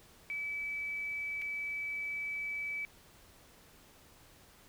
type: tone with dropouts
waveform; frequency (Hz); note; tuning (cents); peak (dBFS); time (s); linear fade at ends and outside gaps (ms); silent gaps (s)
sine; 2299; D7; -37; -35; 0.3-2.85; 0; 1.416-1.42
effects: pink hiss -60 dBFS RMS until 4.68 s